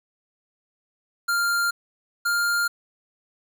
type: tone pair in turn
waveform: square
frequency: 1396 / 1403 Hz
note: F6 / F6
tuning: -1 / +8 cents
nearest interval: unison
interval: 9 cents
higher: second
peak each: -21 dBFS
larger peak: neither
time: 1.28-1.71 / 2.25-2.68 s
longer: neither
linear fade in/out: 10 ms
effects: 9-bit